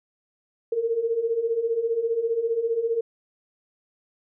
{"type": "beating tone pair", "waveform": "sine", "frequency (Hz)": [448, 463], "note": ["A4", "A#4"], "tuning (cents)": [31, -12], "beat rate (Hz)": 15, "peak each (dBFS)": [-28, -23], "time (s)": [0.72, 3.01], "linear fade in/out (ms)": 5, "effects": []}